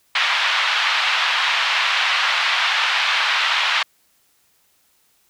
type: band-pass noise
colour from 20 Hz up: white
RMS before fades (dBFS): -19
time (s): 0.15-3.83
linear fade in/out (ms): 5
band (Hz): 880 to 3500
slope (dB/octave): 24
effects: white hiss -61 dBFS RMS until 5.29 s